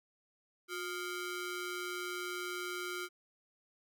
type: ring-modulated tone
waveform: sawtooth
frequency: 880 Hz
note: A5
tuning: in tune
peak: -31 dBFS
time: 0.68-3.09 s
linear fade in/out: 50 ms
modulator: 520 Hz
effects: none